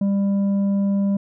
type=tone with tanh clipping; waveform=triangle; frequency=198.6 Hz; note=G3; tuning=23 cents sharp; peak=-18 dBFS; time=0.01-1.17 s; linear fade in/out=5 ms; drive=10 dB; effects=none